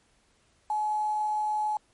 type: tone with quantisation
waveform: sine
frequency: 850 Hz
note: G#5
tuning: 40 cents sharp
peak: -25 dBFS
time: 0.7-1.77 s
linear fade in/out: 2 ms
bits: 8
effects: pink hiss -66 dBFS RMS until 1.93 s + MP3 48 kbps